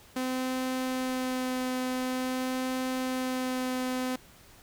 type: tone with vibrato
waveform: sawtooth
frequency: 256.4 Hz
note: C4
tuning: 35 cents flat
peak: -25 dBFS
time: 0.16-4.16 s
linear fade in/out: 5 ms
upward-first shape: sine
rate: 0.47 Hz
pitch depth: 10 cents each way
effects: pink hiss -55 dBFS RMS until 4.62 s